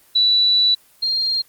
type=tone pair in turn; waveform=sine; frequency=3951 / 4207 Hz; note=B7 / C8; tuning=0 / +9 cents; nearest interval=minor second; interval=109 cents; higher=second; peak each=-12 / -17 dBFS; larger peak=first; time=0.15-0.75 / 1.02-1.42 s; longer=first; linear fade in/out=10 ms; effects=white hiss -53 dBFS RMS until 1.48 s + Opus 24 kbps